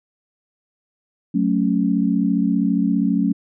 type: chord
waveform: sine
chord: F# minor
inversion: none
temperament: equal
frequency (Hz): 185 / 220 / 277.2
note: F#3 / A3 / C#4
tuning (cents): 0 / 0 / 0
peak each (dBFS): -20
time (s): 1.34-3.33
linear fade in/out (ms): 10
effects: none